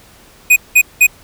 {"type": "tone bursts", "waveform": "square", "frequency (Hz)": 2489, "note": "D#7", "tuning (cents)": 0, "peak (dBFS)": -5, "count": 3, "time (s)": [0.5, 1.069], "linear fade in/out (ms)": 10, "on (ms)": 63, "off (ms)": 190, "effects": ["pink hiss -44 dBFS RMS until 1.23 s"]}